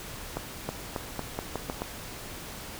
accelerating click train, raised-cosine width 1 ms, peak -16 dBFS, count 8, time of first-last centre 0.37-1.819 s, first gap 320 ms, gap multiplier 0.85, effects pink hiss -41 dBFS RMS until 2.79 s

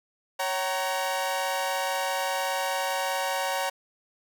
sawtooth chord, F# major, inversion second, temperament equal with one note detuned, 554.4 / 758.2 / 932.3 Hz, C#5 / F#5 / A#5, 0 / +42 / 0 cents, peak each -27 dBFS, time 0.39-3.7 s, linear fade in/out 10 ms, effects none

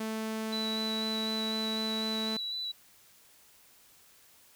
sawtooth tone, 220 Hz, A3, in tune, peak -29 dBFS, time 0-2.37 s, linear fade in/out 5 ms
sine tone with vibrato, 3951 Hz, B7, in tune, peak -33 dBFS, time 0.52-2.72 s, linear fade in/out 10 ms, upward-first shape square, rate 4 Hz, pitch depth 13 cents each way
effects white hiss -60 dBFS RMS until 4.55 s

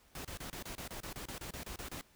pink noise bursts, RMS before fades -44 dBFS, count 15, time 0.15-2.012 s, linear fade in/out 2 ms, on 98 ms, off 28 ms, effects pink hiss -66 dBFS RMS until 2.15 s

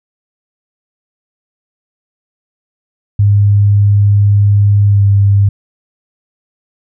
sine tone with pitch glide, 101.9 to 100.09 Hz, G#2 to G2, -32 to +37 cents, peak -5 dBFS, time 3.19-5.49 s, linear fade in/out 5 ms, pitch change -31 cents, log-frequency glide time 4.88-5.02 s, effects none

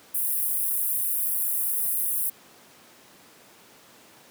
pink high-pass noise, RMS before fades -26 dBFS, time 0.14-2.3 s, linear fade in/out 10 ms, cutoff 10000 Hz, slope 48 dB/octave, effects pink hiss -52 dBFS RMS until 4.3 s + high-pass 200 Hz 12 dB/octave

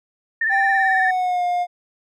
sine tone with vibrato, 1784 Hz, A6, 23 cents sharp, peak -17 dBFS, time 0.41-1.11 s, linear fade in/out 5 ms, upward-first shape triangle, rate 18 Hz, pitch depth 68 cents each way
triangle tone with pitch glide, 784 to 710.7 Hz, G5 to F5, 0 to +30 cents, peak -16 dBFS, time 0.49-1.67 s, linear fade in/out 50 ms, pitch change -170 cents, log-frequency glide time 0.71-1.44 s
effects none

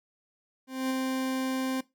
40% pulse tone with ADSR envelope, 261.6 Hz, C4, in tune, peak -25 dBFS, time 0.67-1.81 s, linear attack 230 ms, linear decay 15 ms, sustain -2 dB, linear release 8 ms, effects noise-tail reverb RT60 0.2 s tail -19 dB re dry

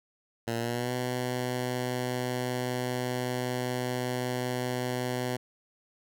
10% pulse tone with pitch glide, 116.1 to 125.15 Hz, A#2 to B2, -7 to +23 cents, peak -21 dBFS, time 0.47-5.37 s, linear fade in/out 10 ms, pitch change +130 cents, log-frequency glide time 0.57-0.92 s, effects none

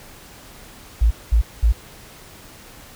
sine tone bursts, 56 Hz, A1, 31 cents sharp, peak -11 dBFS, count 3, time 1.01-1.724 s, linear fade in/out 10 ms, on 98 ms, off 210 ms, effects pink hiss -43 dBFS RMS until 2.95 s

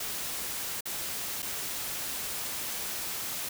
white noise with dropouts, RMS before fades -35 dBFS, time 0-3.49 s, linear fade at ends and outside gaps 5 ms, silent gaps 0.808-0.855 / 1.422-1.426 s, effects none

